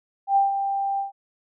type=tone with ADSR envelope; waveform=sine; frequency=790 Hz; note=G5; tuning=13 cents sharp; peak=-14 dBFS; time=0.27-1.12 s; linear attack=91 ms; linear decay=150 ms; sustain=-8 dB; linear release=130 ms; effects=none